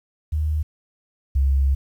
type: tone pair in turn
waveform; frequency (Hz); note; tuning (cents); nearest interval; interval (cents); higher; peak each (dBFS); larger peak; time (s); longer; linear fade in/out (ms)
sine; 76.7 / 68.02; D#2 / C#2; -24 / -32; major second; 208; first; -19 / -15; second; 0.32-0.63 / 1.35-1.75; second; 10
effects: 9-bit